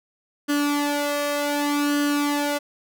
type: tone with flanger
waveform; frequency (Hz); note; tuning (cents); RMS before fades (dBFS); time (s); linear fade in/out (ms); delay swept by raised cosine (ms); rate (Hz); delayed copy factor
sawtooth; 290; D4; -22; -23; 0.48-2.59; 20; 0.65 to 1.61; 0.66; +0.7
effects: none